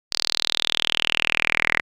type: tone with band-pass filter sweep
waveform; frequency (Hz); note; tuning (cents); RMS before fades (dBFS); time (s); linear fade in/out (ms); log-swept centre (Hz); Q
sawtooth; 40; D#1; +49; -23; 0.11-1.81; 20; 4700 to 2000; 5.7
effects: none